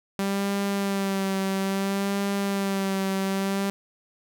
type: tone with vibrato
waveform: sawtooth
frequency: 196 Hz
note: G3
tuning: in tune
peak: -20 dBFS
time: 0.19-3.7 s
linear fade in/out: 0 ms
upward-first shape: sine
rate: 0.6 Hz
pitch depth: 29 cents each way
effects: none